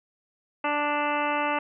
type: harmonic tone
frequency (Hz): 293.7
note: D4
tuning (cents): 0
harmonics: 1 / 2 / 3 / 4 / 5 / 6 / 7 / 8 / 9 / 10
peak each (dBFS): -33 / -31 / -28 / -31 / -34 / -41 / -35 / -43 / -33 / -44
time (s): 0.64-1.59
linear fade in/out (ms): 5
effects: none

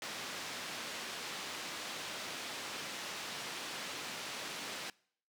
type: band-pass noise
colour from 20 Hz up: white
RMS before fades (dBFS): -43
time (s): 0.02-4.9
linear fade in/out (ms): 2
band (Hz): 160 to 4500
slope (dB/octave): 12
effects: noise-tail reverb RT60 0.6 s tail -24 dB re dry

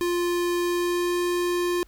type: tone with pitch glide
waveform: square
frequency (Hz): 349.8 to 352.2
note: F4 to F4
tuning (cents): +3 to +15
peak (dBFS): -23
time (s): 0.01-1.83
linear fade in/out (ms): 0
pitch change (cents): +12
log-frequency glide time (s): 0.63-1.2
effects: added 50 Hz sine -50 dBFS peak until 1.87 s + pink hiss -61 dBFS RMS until 1.87 s

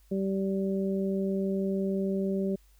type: harmonic tone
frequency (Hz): 193.7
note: G3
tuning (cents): -20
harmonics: 1 / 2 / 3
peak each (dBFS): -28 / -31 / -37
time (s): 0.11-2.56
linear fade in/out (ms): 10
effects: added 50 Hz sine -57 dBFS peak until 2.79 s + white hiss -67 dBFS RMS until 2.79 s

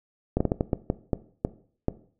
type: slowing click train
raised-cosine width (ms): 2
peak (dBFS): -9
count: 10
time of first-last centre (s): 0.37-1.884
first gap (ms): 35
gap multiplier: 1.37
effects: noise-tail reverb RT60 0.5 s tail -17 dB re dry

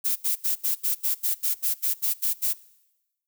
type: noise bursts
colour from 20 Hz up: violet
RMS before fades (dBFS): -24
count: 13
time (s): 0.04-2.536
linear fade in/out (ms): 20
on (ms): 120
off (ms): 78
effects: noise-tail reverb RT60 1.0 s tail -21 dB re dry

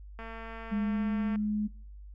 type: click train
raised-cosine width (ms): 0.5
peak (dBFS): -29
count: 265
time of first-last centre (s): 0.19-1.358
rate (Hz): 226
type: tone with pitch glide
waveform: sine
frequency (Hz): 207.7 to 210.5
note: G#3 to G#3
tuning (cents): 0 to +24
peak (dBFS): -27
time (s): 0.71-1.68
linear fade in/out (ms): 20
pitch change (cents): +24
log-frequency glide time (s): 0.81-1.03
effects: noise-tail reverb RT60 0.6 s tail -25 dB re dry + added 50 Hz sine -44 dBFS peak until 2.14 s

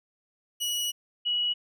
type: tone pair in turn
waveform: sawtooth / sine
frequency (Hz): 2922 / 2922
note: F#7 / F#7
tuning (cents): -22 / -22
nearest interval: unison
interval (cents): 0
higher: neither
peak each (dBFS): -24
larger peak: neither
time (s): 0.6-0.92 / 1.25-1.54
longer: first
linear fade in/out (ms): 20
effects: none

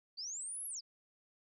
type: linear two-way sweep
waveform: sine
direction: up then down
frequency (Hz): 4446 to 11400 to 4446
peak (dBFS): -40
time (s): 0.17-0.81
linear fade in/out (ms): 20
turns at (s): 0.66
effects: none

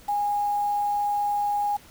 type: tone with quantisation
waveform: sine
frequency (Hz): 821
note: G#5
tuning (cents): -20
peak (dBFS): -22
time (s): 0.08-1.77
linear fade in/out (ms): 10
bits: 7
effects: pink hiss -51 dBFS RMS until 1.9 s

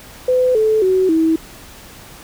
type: tone with pitch steps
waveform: sine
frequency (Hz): 506 / 435.4 / 374.7 / 322.5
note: B4 / A4 / F#4 / E4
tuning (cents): +42 / -18 / +22 / -38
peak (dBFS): -11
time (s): 0.28-1.36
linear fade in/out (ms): 5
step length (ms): 270
effects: pink hiss -39 dBFS RMS until 2.23 s

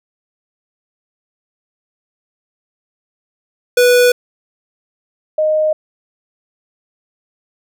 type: tone pair in turn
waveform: square / sine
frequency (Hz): 491.4 / 619.1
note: B4 / D#5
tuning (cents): -9 / -9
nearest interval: major third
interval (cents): 400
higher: second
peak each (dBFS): -8 / -11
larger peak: first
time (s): 3.77-4.12 / 5.38-5.73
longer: neither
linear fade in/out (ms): 5
effects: none

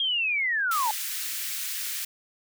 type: linear sweep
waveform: sine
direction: down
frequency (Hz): 3271 to 830.6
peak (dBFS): -23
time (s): 0-0.91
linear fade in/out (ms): 2
type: high-pass noise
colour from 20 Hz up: white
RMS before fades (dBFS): -32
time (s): 0.71-2.05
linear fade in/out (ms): 5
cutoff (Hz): 1600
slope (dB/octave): 24
effects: none

